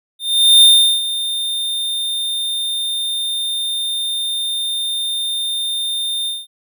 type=tone with ADSR envelope; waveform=square; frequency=3625 Hz; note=A#7; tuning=49 cents flat; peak=-5 dBFS; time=0.19-6.47 s; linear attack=430 ms; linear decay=390 ms; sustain=-14 dB; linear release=200 ms; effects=none